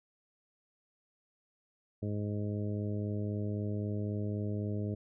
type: harmonic tone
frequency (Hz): 103.83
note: G#2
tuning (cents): 0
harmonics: 1 / 2 / 3 / 4 / 5 / 6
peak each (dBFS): -34 / -38 / -42 / -43 / -48 / -48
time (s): 2.02-4.95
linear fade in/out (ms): 10
effects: none